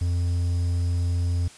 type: tone with quantisation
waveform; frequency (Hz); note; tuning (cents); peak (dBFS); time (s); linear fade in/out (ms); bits
triangle; 87.31; F2; 0; -19; 0.01-1.48; 5; 8
effects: white hiss -48 dBFS RMS until 1.57 s + resampled to 22050 Hz